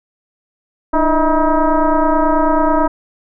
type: tone with frequency modulation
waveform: sine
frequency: 329.6 Hz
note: E4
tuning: in tune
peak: -10 dBFS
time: 0.93-2.88 s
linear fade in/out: 10 ms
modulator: 315 Hz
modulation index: 2.8
effects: none